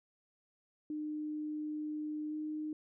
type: tone with pitch glide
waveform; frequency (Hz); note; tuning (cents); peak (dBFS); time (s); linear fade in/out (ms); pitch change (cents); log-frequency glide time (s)
sine; 303.4 to 306.4; D#4 to D#4; -44 to -27; -36; 0.9-2.73; 2; +17; 2.29-2.34
effects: none